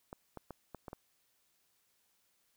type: clicks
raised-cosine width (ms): 1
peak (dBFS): -30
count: 6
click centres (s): 0.129 / 0.373 / 0.507 / 0.747 / 0.882 / 0.931
effects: white hiss -75 dBFS RMS until 2.56 s